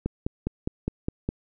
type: click train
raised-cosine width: 3 ms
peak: -13 dBFS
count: 7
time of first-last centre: 0.06-1.29 s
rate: 4.88 Hz
effects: none

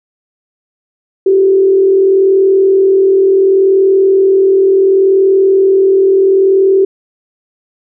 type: tone with frequency modulation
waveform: sine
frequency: 385.7 Hz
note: G4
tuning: 28 cents flat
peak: -5 dBFS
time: 1.26-6.85 s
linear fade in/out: 5 ms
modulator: 40.7 Hz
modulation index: 0.43
effects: none

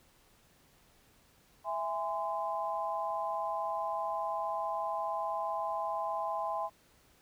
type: chord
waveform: sine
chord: E augmented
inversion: none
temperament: just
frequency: 659.3 / 824.1 / 1030.1 Hz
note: E5 / G#5 / B#5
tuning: 0 / -14 / -27 cents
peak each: -37 / -36 / -36 dBFS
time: 1.64-6.7 s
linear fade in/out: 50 ms
effects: pink hiss -65 dBFS RMS until 7.21 s

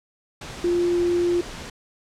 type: tone in noise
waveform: sine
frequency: 349.2 Hz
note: F4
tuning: in tune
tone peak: -18 dBFS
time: 0.64-1.41 s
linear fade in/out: 5 ms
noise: pink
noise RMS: -36 dBFS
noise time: 0.41-1.7 s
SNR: +15 dB
effects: low-pass 7000 Hz 12 dB/octave

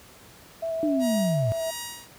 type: tone with vibrato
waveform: sine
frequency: 655 Hz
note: E5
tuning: 11 cents flat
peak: -26 dBFS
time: 0.62-1.71 s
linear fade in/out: 10 ms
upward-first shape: square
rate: 5.6 Hz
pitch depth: 12 cents each way
type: linear sweep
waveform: sine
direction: down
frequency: 311.1 to 103.83 Hz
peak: -22 dBFS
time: 0.83-1.52 s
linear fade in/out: 0 ms
type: tone with tremolo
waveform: 5% pulse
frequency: 950 Hz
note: A#5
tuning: 33 cents sharp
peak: -20 dBFS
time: 0.99-2.09 s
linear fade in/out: 50 ms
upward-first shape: sine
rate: 1.6 Hz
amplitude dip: 85%
effects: pink hiss -50 dBFS RMS until 2.18 s + high-pass 60 Hz 12 dB/octave

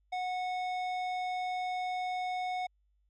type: tone with hard clipping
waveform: sine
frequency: 733 Hz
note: F#5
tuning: 16 cents flat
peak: -34 dBFS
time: 0.12-2.67 s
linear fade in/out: 10 ms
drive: 18 dB
effects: added 50 Hz sine -69 dBFS peak until 3.09 s + low-pass 4000 Hz 12 dB/octave

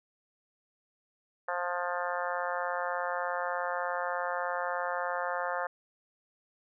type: harmonic tone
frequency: 176.7 Hz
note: F3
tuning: 21 cents sharp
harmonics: 3 / 4 / 5 / 6 / 7 / 8 / 9 / 10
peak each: -36 / -37 / -38 / -39 / -39 / -40 / -41 / -41 dBFS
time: 1.48-5.67 s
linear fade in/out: 5 ms
effects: none

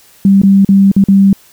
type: tone with dropouts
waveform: sine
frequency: 196 Hz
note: G3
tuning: in tune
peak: -3 dBFS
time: 0.25-1.33 s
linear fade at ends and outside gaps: 2 ms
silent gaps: 0.417-0.434 / 0.648-0.689 / 0.916-0.964 / 1.04-1.085 s
effects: white hiss -44 dBFS RMS until 1.52 s

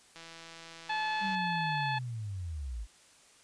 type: click train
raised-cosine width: 0.2 ms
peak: -31 dBFS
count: 197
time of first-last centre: 0.16-1.348 s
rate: 165 Hz
type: harmonic tone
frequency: 864 Hz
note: A5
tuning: 32 cents flat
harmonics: 1 / 2 / 3 / 4 / 5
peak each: -32 / -36 / -40 / -43 / -45 dBFS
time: 0.89-1.99 s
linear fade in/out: 10 ms
type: linear sweep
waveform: sine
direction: down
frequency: 200.1 to 49 Hz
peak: -35 dBFS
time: 1.2-2.87 s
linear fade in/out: 50 ms
effects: white hiss -60 dBFS RMS until 3.43 s + resampled to 22050 Hz

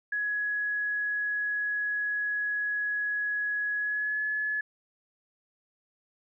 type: tone with pitch glide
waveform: sine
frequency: 1678 to 1707.3 Hz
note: G#6 to G#6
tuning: +17 to +47 cents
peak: -27 dBFS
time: 0.12-4.61 s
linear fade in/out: 5 ms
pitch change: +30 cents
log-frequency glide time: 3.77-4.21 s
effects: none

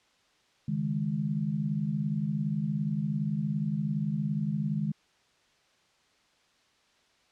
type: chord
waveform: sine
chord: C# suspended second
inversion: none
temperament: just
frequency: 138.59 / 155.92 / 207.9 Hz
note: C#3 / D#3 / G#3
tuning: 0 / +4 / +2 cents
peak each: -36 / -30 / -31 dBFS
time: 0.68-4.92 s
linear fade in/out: 5 ms
effects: white hiss -66 dBFS RMS until 7.31 s + low-pass 5000 Hz 12 dB/octave

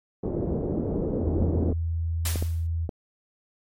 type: low-pass noise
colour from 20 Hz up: white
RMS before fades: -27 dBFS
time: 0.23-1.73 s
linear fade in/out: 5 ms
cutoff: 450 Hz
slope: 24 dB/octave
type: tone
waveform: sine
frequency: 82.7 Hz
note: E2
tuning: 6 cents sharp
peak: -24 dBFS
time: 1.19-2.89 s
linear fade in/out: 50 ms
type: clicks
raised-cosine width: 2 ms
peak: -17 dBFS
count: 4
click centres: 1.424 / 2.358 / 2.425 / 2.892 s
type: noise with exponential decay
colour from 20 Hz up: white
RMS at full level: -27 dBFS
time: 2.25-2.67 s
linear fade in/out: 5 ms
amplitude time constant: 91 ms
effects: MP3 64 kbps

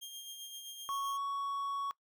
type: tone with tremolo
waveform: sawtooth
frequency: 3213 Hz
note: G7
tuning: 42 cents sharp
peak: -39 dBFS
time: 0.01-1.18 s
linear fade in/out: 20 ms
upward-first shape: sine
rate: 7.7 Hz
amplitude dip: 40%
type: tone with pitch glide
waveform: triangle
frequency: 1108.7 to 1115.8 Hz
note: C#6 to C#6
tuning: 0 to +11 cents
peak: -32 dBFS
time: 0.89-1.91 s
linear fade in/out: 0 ms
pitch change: +11 cents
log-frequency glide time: 1.12-1.2 s
effects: noise-tail reverb RT60 0.1 s tail -22 dB re dry

